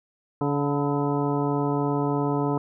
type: harmonic tone with a mistuned harmonic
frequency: 143.3 Hz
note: D3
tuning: 42 cents flat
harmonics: 1 / 2 / 3 / 4 / 5 / 6 / 7 / 9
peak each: -27 / -26 / -28 / -37 / -33 / -34 / -33 / -38 dBFS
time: 0.41-2.58 s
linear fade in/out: 2 ms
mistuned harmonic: 6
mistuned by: +54 cents
effects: none